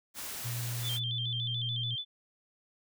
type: noise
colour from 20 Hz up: white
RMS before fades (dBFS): -40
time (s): 0.14-1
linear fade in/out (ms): 50
type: tone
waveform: sine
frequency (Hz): 119.5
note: A#2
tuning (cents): +43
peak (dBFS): -34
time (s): 0.44-1.96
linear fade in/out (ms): 20
type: tone with vibrato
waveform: sine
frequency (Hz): 3322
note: G#7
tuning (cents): 0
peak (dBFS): -33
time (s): 0.82-2.05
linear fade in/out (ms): 50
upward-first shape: square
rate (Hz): 6.9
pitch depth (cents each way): 82
effects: none